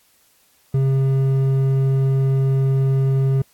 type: tone with hard clipping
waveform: sine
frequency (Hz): 134.6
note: C3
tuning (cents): +49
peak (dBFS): -16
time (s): 0.74-3.42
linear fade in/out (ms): 5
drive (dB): 6
effects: white hiss -58 dBFS RMS until 3.53 s + AAC 64 kbps